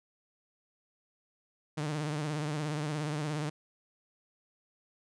sawtooth tone with vibrato, 150.5 Hz, D3, 43 cents sharp, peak -28 dBFS, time 1.77-3.5 s, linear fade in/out 10 ms, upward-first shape triangle, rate 17 Hz, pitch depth 90 cents each way, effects resampled to 22050 Hz

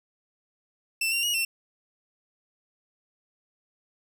sawtooth tone with pitch steps, 2671 / 2761 / 2888 / 2703 Hz, E7 / F7 / F#7 / E7, +22 / -20 / -43 / +43 cents, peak -21 dBFS, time 1.01-1.45 s, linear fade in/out 5 ms, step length 110 ms, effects none

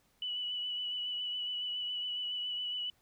sine tone with vibrato, 2960 Hz, F#7, in tune, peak -34 dBFS, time 0.22-2.9 s, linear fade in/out 2 ms, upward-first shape sine, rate 7.2 Hz, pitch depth 21 cents each way, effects pink hiss -71 dBFS RMS until 3.01 s

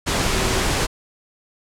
sine tone in noise, 380.1 Hz, F#4, 47 cents sharp, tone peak -27 dBFS, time 0.33-0.6 s, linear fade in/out 20 ms, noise pink, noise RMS -20 dBFS, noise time 0.06-0.87 s, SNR -10 dB, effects low-pass 9000 Hz 12 dB/octave

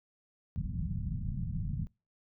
white low-pass noise, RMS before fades -35 dBFS, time 0.56-1.87 s, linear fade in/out 0 ms, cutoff 190 Hz, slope 48 dB/octave, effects noise-tail reverb RT60 0.3 s tail -26 dB re dry

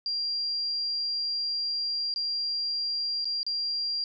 sine tone with dropouts, 4763 Hz, D8, 24 cents sharp, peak -27 dBFS, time 0.06-4.04 s, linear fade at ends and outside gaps 1 ms, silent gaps 2.14-2.16 / 3.245-3.254 / 3.431-3.465 s, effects none

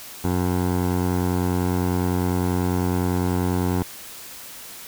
15% pulse tone with low-pass filter, 90 Hz, F#2, 47 cents flat, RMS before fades -22 dBFS, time 0.24-3.83 s, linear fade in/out 5 ms, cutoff 1100 Hz, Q 0.92, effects white hiss -39 dBFS RMS until 4.87 s

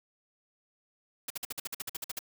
white noise bursts, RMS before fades -36 dBFS, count 13, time 1.28-2.191 s, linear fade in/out 5 ms, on 23 ms, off 51 ms, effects none

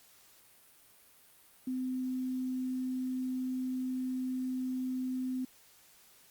sine tone with quantisation, 256.4 Hz, C4, 35 cents flat, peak -32 dBFS, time 1.67-5.45 s, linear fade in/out 5 ms, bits 10, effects white hiss -61 dBFS RMS until 6.3 s + Opus 48 kbps

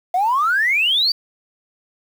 triangle exponential sweep, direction up, 698.5 to 4727 Hz, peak -11 dBFS, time 0.14-1.12 s, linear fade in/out 5 ms, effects tanh soft clip ceiling -12 dBFS + 7-bit

